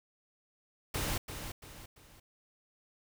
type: noise with echo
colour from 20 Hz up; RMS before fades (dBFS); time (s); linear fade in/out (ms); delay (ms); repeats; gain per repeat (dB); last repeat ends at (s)
pink; -34; 0.94-1.18; 5; 340; 3; -8; 2.2
effects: none